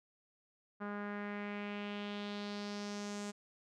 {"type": "tone with low-pass filter sweep", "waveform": "sawtooth", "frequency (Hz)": 205.1, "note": "G#3", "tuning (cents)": -21, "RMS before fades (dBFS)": -42, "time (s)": [0.8, 3.32], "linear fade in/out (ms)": 20, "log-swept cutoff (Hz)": [1400, 7500], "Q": 2.6, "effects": []}